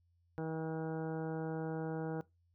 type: harmonic tone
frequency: 160 Hz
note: D#3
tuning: 49 cents sharp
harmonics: 1 / 2 / 3 / 4 / 5 / 6 / 7 / 8 / 9 / 10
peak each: -40 / -42 / -42 / -51 / -48 / -55 / -60 / -61 / -53 / -63 dBFS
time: 0.38-2.21 s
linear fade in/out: 0 ms
effects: noise-tail reverb RT60 0.2 s tail -20 dB re dry + added 86 Hz sine -70 dBFS peak until 2.54 s